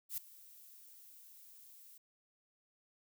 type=noise with ADSR envelope; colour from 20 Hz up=violet; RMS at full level=-38 dBFS; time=0.09-1.98 s; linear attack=85 ms; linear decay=7 ms; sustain=-20 dB; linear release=6 ms; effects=none